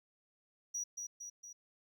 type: tone with echo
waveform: triangle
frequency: 5800 Hz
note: F#8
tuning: 35 cents flat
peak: -35 dBFS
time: 0.74-0.84 s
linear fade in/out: 10 ms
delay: 230 ms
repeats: 3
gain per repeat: -4 dB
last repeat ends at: 1.53 s
effects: none